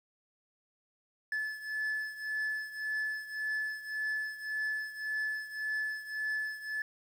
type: beating tone pair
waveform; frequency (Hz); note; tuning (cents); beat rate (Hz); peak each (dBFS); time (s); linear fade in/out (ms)
triangle; 1729 / 1730.8; A6 / A6; -31 / -29; 1.8; -33 / -37; 1.32-6.82; 2
effects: 10-bit